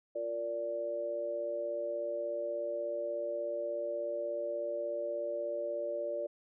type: harmonic tone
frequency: 116.54 Hz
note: A#2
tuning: in tune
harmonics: 3 / 4 / 5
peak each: -43 / -42 / -34 dBFS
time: 0.15-6.27 s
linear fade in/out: 10 ms
effects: none